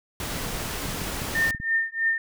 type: noise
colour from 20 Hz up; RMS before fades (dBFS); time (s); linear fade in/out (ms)
pink; -31; 0.2-1.51; 2
type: clicks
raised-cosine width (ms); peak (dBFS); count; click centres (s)
5; -23; 12; 0.41 / 0.466 / 0.552 / 0.658 / 0.856 / 0.888 / 0.959 / 1.017 / 1.071 / 1.219 / 1.548 / 1.601
type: tone with tremolo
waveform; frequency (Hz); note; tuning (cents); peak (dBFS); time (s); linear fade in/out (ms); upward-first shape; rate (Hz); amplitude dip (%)
sine; 1813; A#6; -49; -18; 1.35-2.18; 2; triangle; 3.1; 100
effects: none